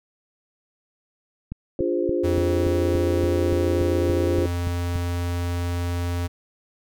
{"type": "click train", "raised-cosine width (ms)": 5, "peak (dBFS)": -18, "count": 13, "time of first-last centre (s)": [1.52, 4.958], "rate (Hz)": 3.49}
{"type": "chord", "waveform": "sine", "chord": "D half-diminished seventh", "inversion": "none", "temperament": "equal with one note detuned", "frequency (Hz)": [293.7, 349.2, 408.4, 523.3], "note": ["D4", "F4", "Ab4", "C5"], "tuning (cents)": [0, 0, -29, 0], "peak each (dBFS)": [-28, -23, -28, -27], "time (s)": [1.79, 4.46], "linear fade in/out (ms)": 2}
{"type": "tone", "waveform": "square", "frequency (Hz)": 87.31, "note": "F2", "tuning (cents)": 0, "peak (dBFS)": -24, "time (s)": [2.23, 6.28], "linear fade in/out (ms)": 20}
{"effects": []}